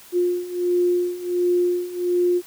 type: beating tone pair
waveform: sine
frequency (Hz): 353.8 / 355.2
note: F4 / F4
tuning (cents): +23 / +29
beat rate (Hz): 1.4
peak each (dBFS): -23 / -20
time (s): 0.12-2.42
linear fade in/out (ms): 50
effects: white hiss -46 dBFS RMS until 2.46 s